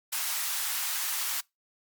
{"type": "high-pass noise", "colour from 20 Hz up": "white", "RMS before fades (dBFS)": -31, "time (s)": [0.12, 1.41], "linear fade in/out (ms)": 10, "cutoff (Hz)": 830, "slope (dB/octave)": 24, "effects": ["noise-tail reverb RT60 0.2 s tail -25 dB re dry", "Opus 48 kbps"]}